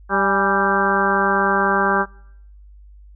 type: harmonic tone with a mistuned harmonic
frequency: 196 Hz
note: G3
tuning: in tune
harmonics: 1 / 2 / 3 / 4 / 5 / 6 / 7 / 8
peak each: -25 / -23 / -26 / -23 / -24 / -22 / -25 / -21 dBFS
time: 0.09-2.06 s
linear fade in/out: 50 ms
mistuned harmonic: 4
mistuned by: +65 cents
effects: noise-tail reverb RT60 0.8 s tail -26 dB re dry + added 50 Hz sine -41 dBFS peak until 3.15 s